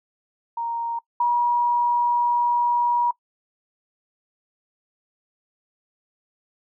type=tone pair in turn; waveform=sine; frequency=932.3 / 959.6 Hz; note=A#5 / A#5; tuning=0 / +50 cents; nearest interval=unison; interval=50 cents; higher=second; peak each=-24 / -17 dBFS; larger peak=second; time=0.57-0.99 / 1.2-3.11 s; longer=second; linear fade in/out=5 ms; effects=noise-tail reverb RT60 0.1 s tail -22 dB re dry

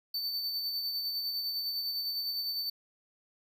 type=tone with tremolo; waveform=square; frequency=4541 Hz; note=C#8; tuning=41 cents sharp; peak=-31 dBFS; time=0.14-2.7 s; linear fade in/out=5 ms; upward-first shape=sine; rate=9.9 Hz; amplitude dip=35%; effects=none

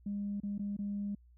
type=tone with dropouts; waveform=sine; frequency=202.8 Hz; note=G#3; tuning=41 cents flat; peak=-33 dBFS; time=0.06-1.15 s; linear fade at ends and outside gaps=5 ms; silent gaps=0.402-0.433 / 0.581-0.593 / 0.767-0.788 s; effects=tanh soft clip ceiling -29 dBFS + added 60 Hz sine -58 dBFS peak until 1.37 s

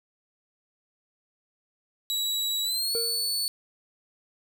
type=tone with pitch glide; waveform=sawtooth; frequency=3896 to 4450 Hz; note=B7 to C#8; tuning=-24 to +6 cents; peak=-23 dBFS; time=2.1-3.48 s; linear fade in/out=0 ms; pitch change=+230 cents; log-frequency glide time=2.63-2.95 s
type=tone with exponential decay; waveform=triangle; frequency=464 Hz; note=A#4; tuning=8 cents flat; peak=-25 dBFS; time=2.95-3.41 s; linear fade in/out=0 ms; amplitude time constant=98 ms
effects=none

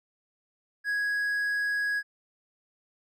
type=tone; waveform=triangle; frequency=1661.2 Hz; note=G#6; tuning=in tune; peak=-24 dBFS; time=0.84-2.03 s; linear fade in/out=50 ms; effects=none

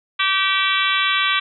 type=harmonic tone with a mistuned harmonic; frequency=386.1 Hz; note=G4; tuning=26 cents flat; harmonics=3 / 4 / 5 / 6 / 7 / 8 / 9 / 10; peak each=-22 / -24 / -26 / -23 / -25 / -27 / -24 / -27 dBFS; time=0.19-1.4 s; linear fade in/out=10 ms; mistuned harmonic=9; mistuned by=-27 cents; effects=none

